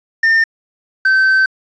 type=tone pair in turn; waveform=triangle; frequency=1809 / 1543.8 Hz; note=A6 / G6; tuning=+48 / -27 cents; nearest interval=minor third; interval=275 cents; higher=first; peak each=-7 dBFS; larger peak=neither; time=0.23-0.44 / 1.05-1.46 s; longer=second; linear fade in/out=5 ms; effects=resampled to 16000 Hz + 7-bit